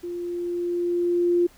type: tone with level ramp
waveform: sine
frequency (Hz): 349.2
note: F4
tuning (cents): 0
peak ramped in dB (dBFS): -29 to -16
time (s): 0.03-1.47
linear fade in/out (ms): 10
effects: pink hiss -54 dBFS RMS until 1.57 s